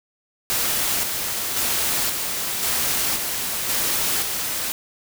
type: noise with tremolo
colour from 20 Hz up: white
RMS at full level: -22 dBFS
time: 0.5-4.72 s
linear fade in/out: 0 ms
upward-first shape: square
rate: 0.94 Hz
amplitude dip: 35%
effects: none